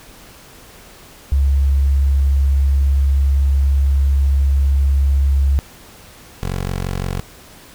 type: tone pair in turn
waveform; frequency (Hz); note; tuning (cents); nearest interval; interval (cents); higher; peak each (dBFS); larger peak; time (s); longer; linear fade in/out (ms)
sine / 15% pulse; 68.9 / 45.83; C#2 / F#1; -10 / -16; perfect fifth; 706; first; -11 / -14; first; 1.32-5.59 / 6.43-7.2; first; 0
effects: pink hiss -42 dBFS RMS until 7.74 s